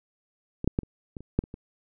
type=clicks; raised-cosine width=3 ms; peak=-17 / -8 / -11 / -29 / -24 / -30 / -8 / -27 / -25 dBFS; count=9; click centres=0.644 / 0.676 / 0.789 / 0.833 / 1.168 / 1.206 / 1.39 / 1.439 / 1.541 s; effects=none